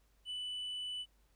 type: tone with tanh clipping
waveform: sine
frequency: 2983 Hz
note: F#7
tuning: 13 cents sharp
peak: -39 dBFS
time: 0.25-1.06 s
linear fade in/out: 50 ms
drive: 2 dB
effects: added 50 Hz sine -68 dBFS peak until 1.35 s + pink hiss -75 dBFS RMS until 1.35 s